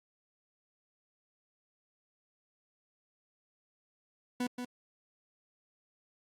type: tone with echo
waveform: 40% pulse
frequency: 246.9 Hz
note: B3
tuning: in tune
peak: -30 dBFS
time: 4.4-4.47 s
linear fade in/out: 5 ms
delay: 180 ms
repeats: 1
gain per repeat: -6 dB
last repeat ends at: 4.65 s
effects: low-pass 12000 Hz 12 dB/octave + Opus 48 kbps